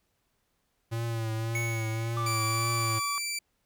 square tone with vibrato, 113.6 Hz, A#2, 44 cents flat, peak -30 dBFS, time 0.91-3 s, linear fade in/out 20 ms, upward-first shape triangle, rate 1.8 Hz, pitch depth 48 cents each way
square tone with exponential decay, 2218 Hz, C#7, in tune, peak -30 dBFS, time 1.55-2.75 s, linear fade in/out 2 ms, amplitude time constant 260 ms
triangle tone with pitch glide, 1174.7 to 1145.2 Hz, D6 to D6, 0 to -44 cents, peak -29 dBFS, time 2.17-3.18 s, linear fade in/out 0 ms, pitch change -44 cents, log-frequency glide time 2.29-2.44 s
15% pulse tone, 2337 Hz, D7, 9 cents flat, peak -24 dBFS, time 2.26-3.39 s, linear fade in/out 5 ms
effects pink hiss -75 dBFS RMS until 3.65 s

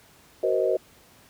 sine chord, C half-diminished seventh, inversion second, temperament just, 376.7 / 470.9 / 523.3 / 627.9 Hz, Gb4 / Bb4 / C5 / Eb5, +31 / +18 / 0 / +16 cents, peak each -26 dBFS, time 0.43-0.77 s, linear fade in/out 5 ms, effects pink hiss -55 dBFS RMS until 1.29 s + high-pass 60 Hz 12 dB/octave

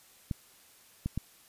clicks, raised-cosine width 5 ms, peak -19 dBFS, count 3, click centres 0.312 / 1.06 / 1.176 s, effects white hiss -59 dBFS RMS until 1.48 s + resampled to 32000 Hz

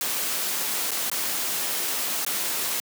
white noise with dropouts, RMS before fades -27 dBFS, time 0.01-2.8 s, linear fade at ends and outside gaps 1 ms, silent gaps 0.908-0.915 / 1.099-1.115 / 2.249-2.264 s, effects high-pass 200 Hz 12 dB/octave

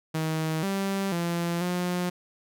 sawtooth tone with pitch steps, 158.6 / 195.6 / 171.1 / 178.4 Hz, D#3 / G3 / F3 / F3, +33 / -4 / -35 / +37 cents, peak -22 dBFS, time 0.14-2.1 s, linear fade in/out 10 ms, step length 490 ms, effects none

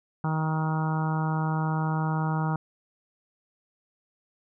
harmonic tone, 157.6 Hz, D#3, 23 cents sharp, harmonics 1 / 2 / 3 / 4 / 5 / 6 / 7 / 8 / 9, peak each -25 / -37 / -41 / -43 / -35 / -35 / -41 / -38 / -40 dBFS, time 0.24-2.56 s, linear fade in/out 2 ms, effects none

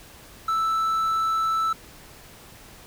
triangle tone, 1318.5 Hz, E6, in tune, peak -19 dBFS, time 0.48-1.73 s, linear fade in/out 5 ms, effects pink hiss -47 dBFS RMS until 2.86 s

